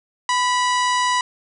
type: harmonic tone with a mistuned harmonic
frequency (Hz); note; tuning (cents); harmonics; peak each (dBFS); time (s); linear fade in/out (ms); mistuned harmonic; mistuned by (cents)
978; B5; -17; 1 / 2 / 3 / 4 / 5 / 6 / 7 / 8 / 9; -18 / -24 / -28 / -30 / -32 / -34 / -35 / -36 / -37; 0.29-1.21; 2; 1; +34
effects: none